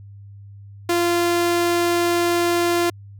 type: tone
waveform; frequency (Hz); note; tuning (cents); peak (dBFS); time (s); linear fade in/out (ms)
sawtooth; 345.8; F4; -17; -13; 0.89-2.9; 5
effects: added 100 Hz sine -38 dBFS peak until 3.19 s